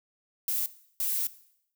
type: noise bursts at uneven times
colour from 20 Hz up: violet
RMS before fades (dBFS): -29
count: 2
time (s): 0.48-0.66 / 1-1.27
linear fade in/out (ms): 2
effects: noise-tail reverb RT60 0.7 s tail -17 dB re dry